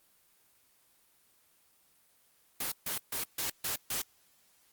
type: noise bursts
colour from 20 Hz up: white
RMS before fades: -34 dBFS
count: 6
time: 2.6-4.02 s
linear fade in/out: 5 ms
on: 120 ms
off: 140 ms
effects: white hiss -67 dBFS RMS until 4.72 s + Opus 24 kbps